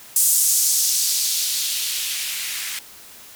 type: noise with band-pass filter sweep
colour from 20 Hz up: violet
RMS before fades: -21 dBFS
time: 0.16-2.79 s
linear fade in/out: 2 ms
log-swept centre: 8400 to 1900 Hz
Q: 1.5
effects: white hiss -43 dBFS RMS until 3.35 s